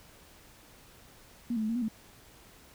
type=tone with pitch steps; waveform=sine; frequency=238 / 219.3 / 216 / 230 / 246.3 / 220.3 Hz; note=A#3 / A3 / A3 / A#3 / B3 / A3; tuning=+36 / -6 / -32 / -23 / -5 / +2 cents; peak=-28 dBFS; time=1.5-1.884 s; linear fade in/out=5 ms; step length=64 ms; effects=pink hiss -56 dBFS RMS until 2.74 s